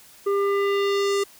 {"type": "tone with low-pass filter sweep", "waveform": "square", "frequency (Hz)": 399.5, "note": "G4", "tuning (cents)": 33, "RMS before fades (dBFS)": -22, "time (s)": [0.26, 1.24], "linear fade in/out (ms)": 10, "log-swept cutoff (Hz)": [970, 8700], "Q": 1.3, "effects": ["white hiss -50 dBFS RMS until 1.39 s"]}